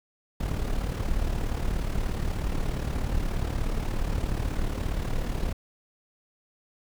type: noise with amplitude modulation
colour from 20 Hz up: brown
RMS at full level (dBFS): -25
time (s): 0.4-5.53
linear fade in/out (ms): 5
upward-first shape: sine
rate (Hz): 36.8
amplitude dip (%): 60
effects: none